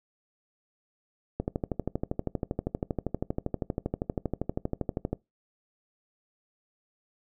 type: click train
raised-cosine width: 2 ms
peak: -15 dBFS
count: 48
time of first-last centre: 1.4-5.13 s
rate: 12.6 Hz
effects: noise-tail reverb RT60 0.2 s tail -22 dB re dry